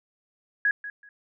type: tone with echo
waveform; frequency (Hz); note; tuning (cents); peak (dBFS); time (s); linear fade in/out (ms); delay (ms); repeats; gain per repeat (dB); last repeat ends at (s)
sine; 1665; G#6; +4; -19; 0.65-0.71; 2; 190; 2; -14; 1.09
effects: none